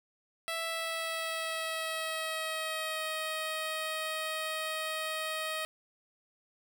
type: tone with pitch glide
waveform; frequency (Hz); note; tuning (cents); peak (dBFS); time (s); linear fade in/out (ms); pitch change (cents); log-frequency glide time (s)
10% pulse; 659.3 to 629.5; E5 to D#5; 0 to +20; -25; 0.48-5.65; 0; -80; 0.64-3.05
effects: none